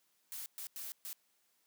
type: noise bursts at uneven times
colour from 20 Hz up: blue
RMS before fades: -44 dBFS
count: 4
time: 0.32-0.46 / 0.58-0.67 / 0.76-0.92 / 1.05-1.13 s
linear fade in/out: 0 ms
effects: white hiss -75 dBFS RMS until 1.66 s + high-pass 150 Hz 12 dB/octave